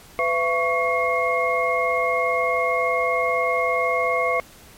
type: tone cluster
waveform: sine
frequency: 504 / 674 / 1117 / 2145 Hz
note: B4 / E5 / C#6 / C7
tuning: +35 / +38 / +13 / +42 cents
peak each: -24 dBFS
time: 0.19-4.4 s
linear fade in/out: 0 ms
effects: pink hiss -47 dBFS RMS until 4.77 s + MP3 64 kbps